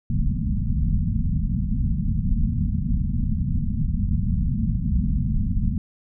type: low-pass noise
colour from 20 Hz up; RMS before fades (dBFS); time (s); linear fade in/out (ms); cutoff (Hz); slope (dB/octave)
pink; -22; 0.1-5.78; 2; 240; 96
effects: none